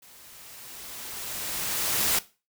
white noise with level ramp, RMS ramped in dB -52 to -23 dBFS, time 0.02-2.19 s, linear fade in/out 5 ms, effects noise-tail reverb RT60 0.3 s tail -17 dB re dry

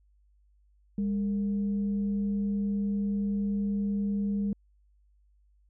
sine tone with frequency modulation, 202.2 Hz, G#3, 46 cents flat, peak -26 dBFS, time 0.98-4.53 s, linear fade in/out 2 ms, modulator 253 Hz, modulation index 0.24, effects added 50 Hz sine -61 dBFS peak until 5.69 s

